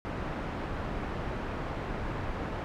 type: low-pass noise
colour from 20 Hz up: pink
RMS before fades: -35 dBFS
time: 0.05-2.64 s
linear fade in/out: 0 ms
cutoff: 1600 Hz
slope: 12 dB/octave
effects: none